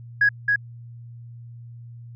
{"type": "tone with echo", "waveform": "sine", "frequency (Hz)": 1661.2, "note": "G#6", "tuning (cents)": 0, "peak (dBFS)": -13, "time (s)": [0.21, 0.29], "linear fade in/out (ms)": 5, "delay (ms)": 270, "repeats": 1, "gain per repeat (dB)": -3, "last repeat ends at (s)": 0.56, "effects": ["tanh soft clip ceiling -9 dBFS", "added 118 Hz sine -38 dBFS peak until 2.15 s"]}